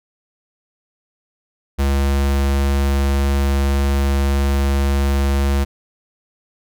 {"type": "tone", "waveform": "square", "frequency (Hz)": 69.3, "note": "C#2", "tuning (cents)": 0, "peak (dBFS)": -15, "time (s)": [1.78, 5.65], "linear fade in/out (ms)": 20, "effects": []}